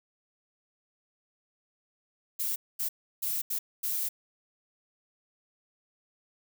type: noise bursts at uneven times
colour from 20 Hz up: violet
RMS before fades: -31 dBFS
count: 5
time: 2.39-2.56 / 2.79-2.89 / 3.22-3.42 / 3.5-3.59 / 3.83-4.09 s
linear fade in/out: 10 ms
effects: none